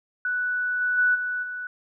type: tone with level steps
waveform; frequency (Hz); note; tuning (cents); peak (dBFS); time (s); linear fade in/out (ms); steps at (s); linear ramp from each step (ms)
sine; 1482; F#6; +2; -23 / -21 / -17 / -25 / -30; 0.25-1.67; 2; 0.8 / 0.97 / 1.14 / 1.42; 20
effects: none